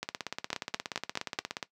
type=two click trains; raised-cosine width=0.2 ms; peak=-12 / -16 dBFS; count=5 / 28; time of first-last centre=0.53-1.388 / 0.03-1.628 s; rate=4.66 / 16.9 Hz; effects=noise-tail reverb RT60 0.1 s tail -17 dB re dry + high-pass 150 Hz 12 dB/octave